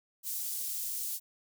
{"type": "high-pass noise", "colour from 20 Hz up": "white", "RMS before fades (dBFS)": -36, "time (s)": [0.23, 1.2], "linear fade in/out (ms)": 50, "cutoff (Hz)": 6600, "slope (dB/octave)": 12, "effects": []}